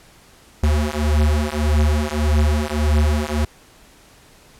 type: beating tone pair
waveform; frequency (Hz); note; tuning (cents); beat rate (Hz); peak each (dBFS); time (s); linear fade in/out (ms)
square; 74.3 / 76; D2 / D#2; +21 / -40; 1.7; -19; 0.63-3.45; 5
effects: pink hiss -49 dBFS RMS until 4.59 s + low-pass 12000 Hz 12 dB/octave